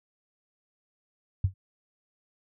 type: tone with exponential decay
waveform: sine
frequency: 94.6 Hz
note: F#2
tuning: 39 cents sharp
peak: -17 dBFS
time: 1.44-1.54 s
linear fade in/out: 5 ms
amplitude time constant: 20 ms
effects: none